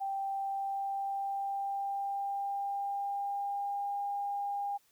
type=tone with pitch glide; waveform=sine; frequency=784 to 806.5 Hz; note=G5 to G5; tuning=0 to +49 cents; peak=-32 dBFS; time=0-4.78 s; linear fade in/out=20 ms; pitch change=+49 cents; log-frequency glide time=0.22-3.99 s; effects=white hiss -69 dBFS RMS until 4.91 s